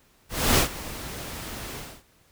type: noise with ADSR envelope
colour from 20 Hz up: pink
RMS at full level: -18 dBFS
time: 0.29-2.03 s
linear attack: 290 ms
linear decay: 100 ms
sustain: -18 dB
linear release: 270 ms
effects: pink hiss -61 dBFS RMS until 2.31 s